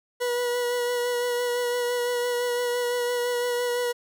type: tone with vibrato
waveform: 40% pulse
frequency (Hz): 486.5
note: B4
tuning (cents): -26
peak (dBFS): -23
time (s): 0.2-3.93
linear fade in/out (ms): 20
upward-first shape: sine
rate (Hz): 5.9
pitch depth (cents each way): 17
effects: none